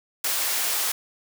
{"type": "high-pass noise", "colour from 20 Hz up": "white", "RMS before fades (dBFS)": -25, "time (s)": [0.24, 0.92], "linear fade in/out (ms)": 5, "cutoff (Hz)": 520, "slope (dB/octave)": 12, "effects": []}